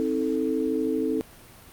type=chord; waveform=sine; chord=A diminished; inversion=first; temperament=just; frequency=264 / 316.8 / 440 Hz; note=C4 / Eb4 / A4; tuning=+16 / +31 / 0 cents; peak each=-27 dBFS; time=0-1.21 s; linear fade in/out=0 ms; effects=pink hiss -49 dBFS RMS until 1.72 s + Opus 48 kbps